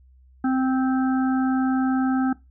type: harmonic tone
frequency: 261 Hz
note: C4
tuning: 4 cents flat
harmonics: 1 / 3 / 5 / 6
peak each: -19 / -29 / -33 / -35 dBFS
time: 0.44-2.33 s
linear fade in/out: 5 ms
effects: noise-tail reverb RT60 0.2 s tail -18 dB re dry + added 64 Hz sine -50 dBFS peak until 2.5 s